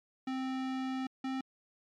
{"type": "tone pair in turn", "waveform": "square", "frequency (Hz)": [261.6, 263.6], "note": ["C4", "C4"], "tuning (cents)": [0, 13], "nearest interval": "unison", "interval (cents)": 13, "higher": "second", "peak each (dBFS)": [-34, -34], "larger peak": "neither", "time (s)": [[0.27, 1.07], [1.24, 1.41]], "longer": "first", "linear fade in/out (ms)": 5, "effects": ["low-pass 4000 Hz 12 dB/octave", "MP3 96 kbps"]}